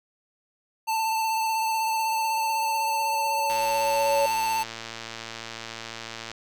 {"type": "tone with vibrato", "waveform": "square", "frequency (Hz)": 888, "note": "A5", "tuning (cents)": 16, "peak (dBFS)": -24, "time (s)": [0.87, 4.64], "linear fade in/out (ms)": 20, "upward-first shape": "triangle", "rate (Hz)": 16, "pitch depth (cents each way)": 29}
{"type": "tone with exponential growth", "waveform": "sine", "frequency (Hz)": 562, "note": "C#5", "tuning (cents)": 24, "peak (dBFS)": -20, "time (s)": [1.4, 4.26], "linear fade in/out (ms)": 5, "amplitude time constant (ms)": 620}
{"type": "click train", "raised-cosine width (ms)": 0.2, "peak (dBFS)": -18, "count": 322, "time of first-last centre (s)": [3.5, 6.316], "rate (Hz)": 114}
{"effects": []}